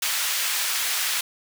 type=high-pass noise; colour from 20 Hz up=pink; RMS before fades=-25 dBFS; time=0.02-1.21 s; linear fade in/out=5 ms; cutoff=1800 Hz; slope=12 dB/octave; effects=none